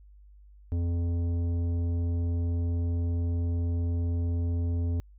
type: tone with tanh clipping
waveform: sine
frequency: 85.6 Hz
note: F2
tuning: 34 cents flat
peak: -27 dBFS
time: 0.72-5 s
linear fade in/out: 0 ms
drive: 11 dB
effects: added 50 Hz sine -50 dBFS peak until 5.18 s